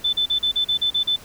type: tone bursts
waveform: sine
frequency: 3520 Hz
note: A7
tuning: in tune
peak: -17 dBFS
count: 9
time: 0.04-1.163 s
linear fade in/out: 10 ms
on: 91 ms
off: 38 ms
effects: pink hiss -44 dBFS RMS until 1.24 s